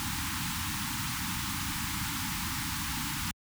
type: band-stop noise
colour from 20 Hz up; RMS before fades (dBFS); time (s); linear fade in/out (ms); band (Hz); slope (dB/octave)
pink; -33; 0-3.31; 0; 310 to 820; 96
effects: high-pass 60 Hz 12 dB/octave